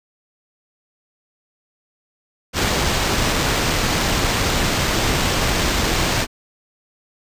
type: noise with sample-and-hold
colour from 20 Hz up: pink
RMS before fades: -19 dBFS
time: 2.53-6.27 s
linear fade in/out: 50 ms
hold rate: 11025 Hz
effects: resampled to 32000 Hz